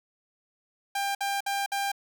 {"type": "tone bursts", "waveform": "sawtooth", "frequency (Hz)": 796, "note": "G5", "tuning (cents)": 26, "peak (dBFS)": -23, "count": 4, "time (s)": [0.95, 1.918], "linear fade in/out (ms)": 5, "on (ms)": 200, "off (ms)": 56, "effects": []}